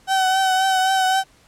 35% pulse tone with vibrato, 759 Hz, F#5, 44 cents sharp, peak -14 dBFS, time 0.07-1.24 s, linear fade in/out 50 ms, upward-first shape triangle, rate 3.8 Hz, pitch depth 33 cents each way, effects pink hiss -54 dBFS RMS until 1.47 s + low-pass 10000 Hz 12 dB/octave

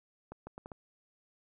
accelerating click train, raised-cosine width 1 ms, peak -30 dBFS, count 5, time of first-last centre 0.32-0.718 s, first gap 150 ms, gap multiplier 0.73, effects none

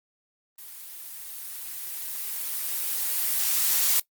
blue noise with level ramp, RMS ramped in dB -43 to -21 dBFS, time 0.58-4 s, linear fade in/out 5 ms, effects noise-tail reverb RT60 0.1 s tail -21 dB re dry + Opus 32 kbps

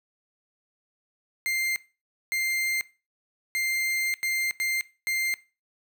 40% pulse tone bursts at uneven times, 2098 Hz, C7, 4 cents sharp, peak -24 dBFS, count 6, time 1.46-1.76 / 2.32-2.81 / 3.55-4.14 / 4.23-4.51 / 4.6-4.81 / 5.07-5.34 s, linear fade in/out 0 ms, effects noise-tail reverb RT60 0.3 s tail -18 dB re dry

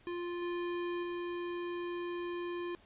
square tone with level steps, 349.2 Hz, F4, in tune, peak -37 / -35 / -37 dBFS, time 0.07-2.75 s, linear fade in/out 0 ms, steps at 0.42 / 1.03 s, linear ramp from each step 2 ms, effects pink hiss -63 dBFS RMS until 2.85 s + resampled to 8000 Hz

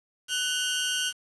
sawtooth tone cluster, 1494 / 2834 / 3146 Hz, F#6 / F7 / G7, +16 / +25 / +6 cents, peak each -27 dBFS, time 0.28-1.13 s, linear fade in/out 50 ms, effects resampled to 24000 Hz + 8-bit

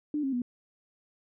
sine tone with pitch steps, 297.9 / 270 / 244.8 Hz, D4 / C#4 / B3, +25 / -45 / -15 cents, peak -27 dBFS, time 0.14-0.419 s, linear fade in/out 2 ms, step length 93 ms, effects none

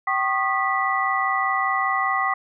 sine tone cluster, 771 / 1094 / 1219 / 1966 Hz, G5 / C#6 / D#6 / B6, -29 / -23 / -36 / -8 cents, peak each -25 dBFS, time 0.07-2.34 s, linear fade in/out 5 ms, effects none

